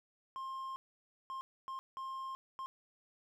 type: tone bursts at uneven times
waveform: triangle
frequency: 1061 Hz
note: C6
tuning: 24 cents sharp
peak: -38 dBFS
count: 5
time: 0.36-0.76 / 1.3-1.41 / 1.68-1.79 / 1.97-2.35 / 2.59-2.66 s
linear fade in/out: 0 ms
effects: none